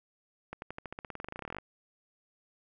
accelerating click train, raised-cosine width 0.5 ms, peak -24 dBFS, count 24, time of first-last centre 0.53-1.585 s, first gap 91 ms, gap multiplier 0.93, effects none

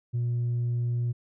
triangle tone with tanh clipping, 120.1 Hz, B2, 48 cents flat, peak -25 dBFS, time 0.13-1.13 s, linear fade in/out 20 ms, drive 6 dB, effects none

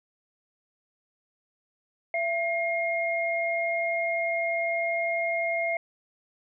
sine tone pair together, 672.8 / 2136 Hz, E5 / C7, +35 / +35 cents, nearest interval octave + minor sixth, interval 2000 cents, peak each -27 / -28 dBFS, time 2.14-5.77 s, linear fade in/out 2 ms, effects none

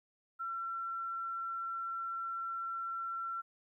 sine tone, 1354 Hz, E6, 46 cents sharp, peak -36 dBFS, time 0.39-3.42 s, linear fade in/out 20 ms, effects 13-bit

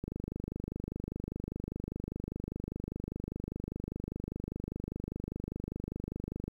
click train, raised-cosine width 3 ms, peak -24 dBFS, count 162, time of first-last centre 0.04-6.48 s, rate 25 Hz, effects 10-bit

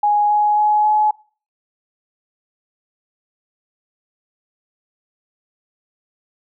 sine tone with pitch steps, 830.6 / 836.9 / 843.2 / 849.5 Hz, G#5 / G#5 / G#5 / G#5, 0 / +13 / +26 / +39 cents, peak -12 dBFS, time 0.03-1.11 s, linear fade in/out 5 ms, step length 270 ms, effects noise-tail reverb RT60 0.4 s tail -22 dB re dry

